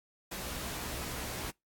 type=noise with comb filter; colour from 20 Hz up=pink; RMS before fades=-39 dBFS; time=0.31-1.51 s; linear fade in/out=10 ms; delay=16 ms; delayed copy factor=+0.6; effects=noise-tail reverb RT60 0.2 s tail -26 dB re dry + AAC 64 kbps